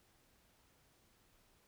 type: silence
effects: pink hiss -71 dBFS RMS until 1.67 s